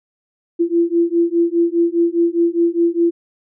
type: beating tone pair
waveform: sine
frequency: 337.3 / 342.2 Hz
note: E4 / F4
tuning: +40 / -35 cents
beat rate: 4.9 Hz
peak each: -16 dBFS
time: 0.59-3.11 s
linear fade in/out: 20 ms
effects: none